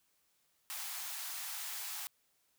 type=high-pass noise; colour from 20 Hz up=white; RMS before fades=-42 dBFS; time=0.7-2.07 s; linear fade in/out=0 ms; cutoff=700 Hz; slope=48 dB/octave; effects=white hiss -75 dBFS RMS until 2.58 s